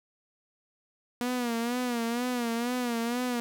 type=tone with vibrato; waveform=sawtooth; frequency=240 Hz; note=B3; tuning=49 cents flat; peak=-24 dBFS; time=1.21-3.4 s; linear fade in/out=0 ms; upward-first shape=sine; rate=2.1 Hz; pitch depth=76 cents each way; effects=none